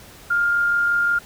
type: tone with amplitude modulation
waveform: sine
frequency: 1406 Hz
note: F6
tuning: 11 cents sharp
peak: -15 dBFS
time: 0.3-1.19 s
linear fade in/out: 10 ms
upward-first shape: sine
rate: 45.6 Hz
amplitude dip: 25%
effects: pink hiss -44 dBFS RMS until 1.25 s

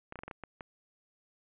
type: clicks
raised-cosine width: 0.5 ms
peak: -27 dBFS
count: 8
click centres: 0.124 / 0.157 / 0.19 / 0.235 / 0.28 / 0.312 / 0.437 / 0.608 s
effects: resampled to 8000 Hz + 9-bit

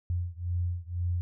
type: beating tone pair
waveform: sine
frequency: 87 / 89 Hz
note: F2 / F2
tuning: -6 / +33 cents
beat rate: 2 Hz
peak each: -31 / -32 dBFS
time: 0.1-1.21 s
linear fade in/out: 0 ms
effects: none

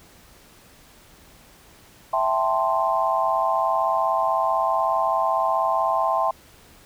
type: chord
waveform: sine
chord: A minor seventh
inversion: second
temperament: equal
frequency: 659.3 / 784 / 880 / 1046.5 Hz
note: E5 / G5 / A5 / C6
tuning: 0 / 0 / 0 / 0 cents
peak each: -24 / -25 / -26 / -23 dBFS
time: 2.13-6.31 s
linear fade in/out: 5 ms
effects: pink hiss -51 dBFS RMS until 6.85 s

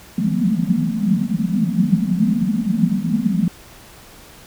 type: band-pass noise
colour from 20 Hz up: white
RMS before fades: -18 dBFS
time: 0.18-3.48 s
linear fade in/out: 2 ms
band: 160 to 240 Hz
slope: 96 dB/octave
effects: pink hiss -43 dBFS RMS until 4.46 s

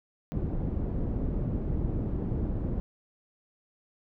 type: low-pass noise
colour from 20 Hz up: pink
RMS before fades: -30 dBFS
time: 0.32-2.8 s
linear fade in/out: 0 ms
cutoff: 300 Hz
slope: 12 dB/octave
effects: none

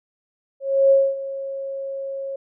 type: tone with ADSR envelope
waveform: sine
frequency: 545 Hz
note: C#5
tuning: 29 cents flat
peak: -10 dBFS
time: 0.6-2.36 s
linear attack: 310 ms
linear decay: 240 ms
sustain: -16 dB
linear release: 5 ms
effects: none

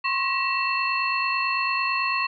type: tone cluster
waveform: sine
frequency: 1037 / 1086 / 1913 / 2671 / 4275 Hz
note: C6 / C#6 / A#6 / E7 / C8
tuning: -16 / -36 / +44 / +22 / +36 cents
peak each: -33 / -26 / -32 / -25 / -33 dBFS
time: 0.04-2.27 s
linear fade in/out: 10 ms
effects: none

